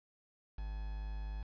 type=tone with quantisation; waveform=triangle; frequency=51.7 Hz; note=G#1; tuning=7 cents flat; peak=-36 dBFS; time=0.58-1.43 s; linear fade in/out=5 ms; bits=9; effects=resampled to 11025 Hz